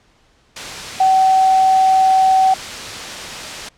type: tone in noise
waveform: sine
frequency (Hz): 760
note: F#5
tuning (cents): +46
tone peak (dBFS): -9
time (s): 1-2.54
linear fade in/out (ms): 5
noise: white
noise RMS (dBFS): -27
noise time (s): 0.56-3.69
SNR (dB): +15
effects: pink hiss -55 dBFS RMS until 3.77 s + low-pass 6000 Hz 12 dB/octave